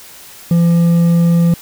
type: tone with hard clipping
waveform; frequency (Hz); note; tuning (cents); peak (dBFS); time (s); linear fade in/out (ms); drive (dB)
triangle; 170; F3; -46; -9; 0.51-1.54; 2; 7
effects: white hiss -37 dBFS RMS until 1.61 s